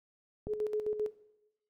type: tone with tremolo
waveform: sine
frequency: 424.5 Hz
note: G#4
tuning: 38 cents sharp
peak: -28 dBFS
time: 0.47-1.12 s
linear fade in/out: 50 ms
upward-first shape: square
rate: 7.6 Hz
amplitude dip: 55%
type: click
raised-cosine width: 2 ms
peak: -25 dBFS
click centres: 0.47 s
effects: noise-tail reverb RT60 0.9 s tail -17 dB re dry